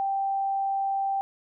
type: tone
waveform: sine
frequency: 784 Hz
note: G5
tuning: in tune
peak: -24 dBFS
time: 0-1.21 s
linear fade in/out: 0 ms
effects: none